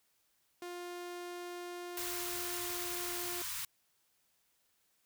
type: tone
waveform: sawtooth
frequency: 352.6 Hz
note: F4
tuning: 17 cents sharp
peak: -38 dBFS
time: 0.62-3.42 s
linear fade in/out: 2 ms
type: band-stop noise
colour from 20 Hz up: white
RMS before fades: -40 dBFS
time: 1.97-3.65 s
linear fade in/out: 2 ms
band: 140 to 910 Hz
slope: 96 dB/octave
effects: white hiss -75 dBFS RMS until 5.05 s